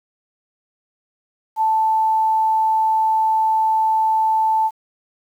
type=tone; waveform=sine; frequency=880 Hz; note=A5; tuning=in tune; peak=-14 dBFS; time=1.56-4.71 s; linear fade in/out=50 ms; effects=8-bit

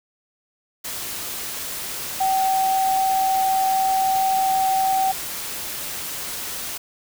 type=tone in noise; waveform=sine; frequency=766 Hz; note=G5; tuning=40 cents flat; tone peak=-17 dBFS; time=2.2-5.12 s; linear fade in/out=10 ms; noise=white; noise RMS=-30 dBFS; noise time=0.84-6.78 s; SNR=+10 dB; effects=none

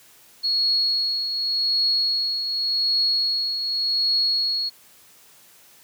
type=tone with tremolo; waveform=sine; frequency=4328 Hz; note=C#8; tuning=42 cents flat; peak=-17 dBFS; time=0.43-4.7 s; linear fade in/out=20 ms; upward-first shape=triangle; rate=0.87 Hz; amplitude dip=55%; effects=white hiss -52 dBFS RMS until 5.83 s + high-pass 80 Hz 12 dB/octave

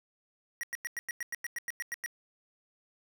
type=tone bursts; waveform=square; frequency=1904 Hz; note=A#6; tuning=36 cents sharp; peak=-34 dBFS; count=13; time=0.61-2.061 s; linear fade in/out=0 ms; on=23 ms; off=96 ms; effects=none

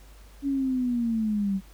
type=linear sweep; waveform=sine; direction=down; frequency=282.3 to 189.4 Hz; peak=-23 dBFS; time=0.42-1.61 s; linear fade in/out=50 ms; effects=added 50 Hz sine -47 dBFS peak until 1.73 s + pink hiss -56 dBFS RMS until 1.73 s

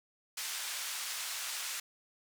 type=band-pass noise; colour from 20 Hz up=white; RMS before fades=-39 dBFS; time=0.37-1.8 s; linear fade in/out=5 ms; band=1100 to 8800 Hz; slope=12 dB/octave; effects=none

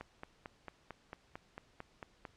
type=click train; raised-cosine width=0.5 ms; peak=-29 dBFS; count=11; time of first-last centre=0.01-2.252 s; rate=4.46 Hz; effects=pink hiss -68 dBFS RMS until 2.36 s + low-pass 6000 Hz 12 dB/octave

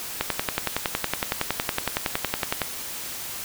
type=click train; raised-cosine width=0.3 ms; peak=-6 dBFS; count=27; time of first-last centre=0.21-2.617 s; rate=10.8 Hz; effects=white hiss -34 dBFS RMS until 3.44 s

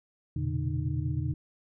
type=tone cluster; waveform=sine; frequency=84.9 / 119.4 / 129.1 / 144.9 / 306.7 Hz; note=F2 / A#2 / C3 / D3 / D#4; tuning=-48 / +42 / -23 / -23 / -25 cents; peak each=-33 / -33 / -37 / -32 / -39 dBFS; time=0.36-1.34 s; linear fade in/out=5 ms; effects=none

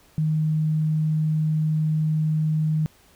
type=tone; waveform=sine; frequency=155.56 Hz; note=D#3; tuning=in tune; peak=-19 dBFS; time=0.18-2.86 s; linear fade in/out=0 ms; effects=pink hiss -56 dBFS RMS until 3.15 s

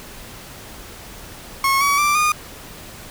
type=tone with pitch steps; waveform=30% pulse; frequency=1091 / 1132.7 / 1176.1 / 1221.1 Hz; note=C#6 / C#6 / D6 / D#6; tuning=-28 / +37 / +2 / -33 cents; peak=-12 dBFS; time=1.64-2.32 s; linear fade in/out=2 ms; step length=170 ms; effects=pink hiss -38 dBFS RMS until 3.1 s

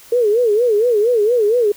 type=tone with vibrato; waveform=sine; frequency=451 Hz; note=A4; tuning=43 cents sharp; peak=-11 dBFS; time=0.12-1.72 s; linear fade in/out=5 ms; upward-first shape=sine; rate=4.3 Hz; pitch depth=170 cents each way; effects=white hiss -43 dBFS RMS until 1.76 s

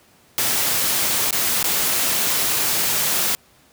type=noise with dropouts; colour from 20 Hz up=white; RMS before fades=-20 dBFS; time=0.38-3.35 s; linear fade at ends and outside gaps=0 ms; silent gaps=1.308-1.327 / 1.628-1.642 s; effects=pink hiss -54 dBFS RMS until 3.72 s + high-pass 80 Hz 12 dB/octave

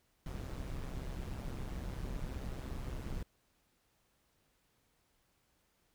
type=noise with amplitude modulation; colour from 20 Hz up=brown; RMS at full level=-38 dBFS; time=0.26-3.23 s; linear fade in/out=2 ms; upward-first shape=sine; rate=132 Hz; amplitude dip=65%; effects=pink hiss -75 dBFS RMS until 5.94 s

